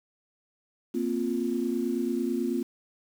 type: chord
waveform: sine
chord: Bb suspended second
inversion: none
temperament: just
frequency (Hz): 233.1 / 262.2 / 349.6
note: Bb3 / C4 / F4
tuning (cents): 0 / +4 / +2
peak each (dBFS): -30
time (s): 0.94-2.63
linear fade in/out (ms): 10
effects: 8-bit